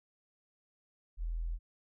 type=tone; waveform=sine; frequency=41.51 Hz; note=E1; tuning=13 cents sharp; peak=-33 dBFS; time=1.17-1.59 s; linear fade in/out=50 ms; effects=none